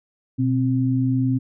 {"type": "tone pair together", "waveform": "sine", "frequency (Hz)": [123.84, 262.4], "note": ["B2", "C4"], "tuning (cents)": [5, 5], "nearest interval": "octave + minor second", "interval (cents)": 1300, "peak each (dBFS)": -20, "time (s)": [0.38, 1.39], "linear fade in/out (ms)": 20, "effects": []}